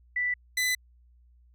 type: tone pair in turn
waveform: sine / sawtooth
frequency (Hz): 1975.5 / 2004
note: B6 / B6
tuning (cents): 0 / +25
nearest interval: unison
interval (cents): 25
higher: second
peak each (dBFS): -25 / -21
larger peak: second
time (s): 0.16-0.34 / 0.57-0.75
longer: neither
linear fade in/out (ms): 5
effects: added 60 Hz sine -56 dBFS peak until 1.54 s